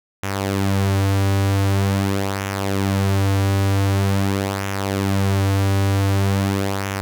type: tone with flanger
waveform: sawtooth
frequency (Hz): 98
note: G2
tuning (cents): 0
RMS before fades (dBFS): -19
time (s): 0.23-7.01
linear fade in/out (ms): 0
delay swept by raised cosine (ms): 0.22 to 5.82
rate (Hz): 0.45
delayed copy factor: -0.55
effects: none